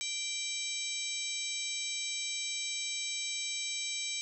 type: harmonic tone with a mistuned harmonic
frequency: 781 Hz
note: G5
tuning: 7 cents flat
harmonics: 3 / 4 / 5 / 6 / 7 / 8 / 9 / 10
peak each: -40 / -44 / -39 / -51 / -44 / -42 / -52 / -41 dBFS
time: 0.01-4.21 s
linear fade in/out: 0 ms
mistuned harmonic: 8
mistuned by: +18 cents
effects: none